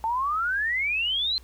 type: exponential sweep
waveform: sine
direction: up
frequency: 873 to 4186 Hz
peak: -23 dBFS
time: 0.04-1.38 s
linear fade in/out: 0 ms
effects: added 60 Hz sine -47 dBFS peak until 1.43 s + pink hiss -57 dBFS RMS until 1.43 s